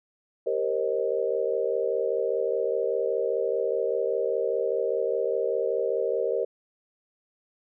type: chord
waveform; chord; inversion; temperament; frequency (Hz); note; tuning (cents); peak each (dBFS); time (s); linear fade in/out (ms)
sine; C minor seventh; second; equal with one note detuned; 392 / 466.2 / 531.2 / 622.3; G4 / Bb4 / C5 / Eb5; 0 / 0 / +26 / 0; -30 / -27 / -29 / -32; 0.46-6.45; 10
effects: none